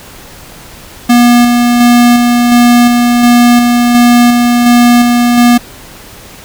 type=tone with tremolo; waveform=square; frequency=240.8 Hz; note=B3; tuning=44 cents flat; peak=-3 dBFS; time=1.09-5.58 s; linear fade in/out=10 ms; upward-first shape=square; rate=1.4 Hz; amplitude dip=30%; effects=pink hiss -32 dBFS RMS until 6.44 s